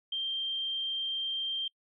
sine tone, 3166 Hz, G7, 17 cents sharp, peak -30 dBFS, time 0.12-1.68 s, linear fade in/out 5 ms, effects noise-tail reverb RT60 0.1 s tail -26 dB re dry

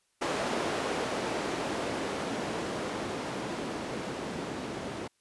violet noise with low-pass filter sweep, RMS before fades -34 dBFS, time 0.21-5.08 s, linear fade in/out 10 ms, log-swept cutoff 420 to 250 Hz, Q 0.87, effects white hiss -73 dBFS RMS until 5.2 s + resampled to 24000 Hz

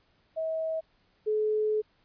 sine tone pair in turn, 642 / 428.5 Hz, E5 / A4, -46 / -46 cents, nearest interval perfect fifth, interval 700 cents, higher first, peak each -28 / -24 dBFS, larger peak second, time 0.36-0.81 / 1.26-1.82 s, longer second, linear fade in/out 20 ms, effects pink hiss -68 dBFS RMS until 2.04 s + resampled to 11025 Hz

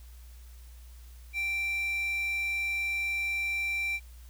square tone with high-pass filter, 784 Hz, G5, in tune, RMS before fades -31 dBFS, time 1.33-4 s, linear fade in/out 50 ms, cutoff 2300 Hz, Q 7.9, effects added 60 Hz sine -46 dBFS peak until 4.29 s + white hiss -60 dBFS RMS until 4.29 s

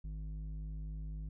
square tone with low-pass filter, 51.91 Hz, G#1, in tune, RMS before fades -42 dBFS, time 0.04-1.29 s, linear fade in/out 5 ms, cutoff 150 Hz, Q 1.4, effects none

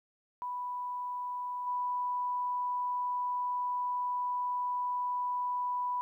sine tone with level steps, 987.8 Hz, B5, in tune, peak -34 / -30 dBFS, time 0.42-6.01 s, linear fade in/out 0 ms, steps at 1.66 s, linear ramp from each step 20 ms, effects 12-bit

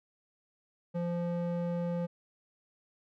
square tone with band-pass filter, 172.9 Hz, F3, 17 cents flat, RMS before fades -33 dBFS, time 0.94-2.07 s, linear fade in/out 20 ms, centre 350 Hz, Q 6.5, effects none

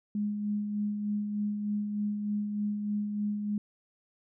sine tone with tremolo, 207.7 Hz, G#3, in tune, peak -27 dBFS, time 0.15-3.58 s, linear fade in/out 2 ms, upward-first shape sine, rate 3.3 Hz, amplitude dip 40%, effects none

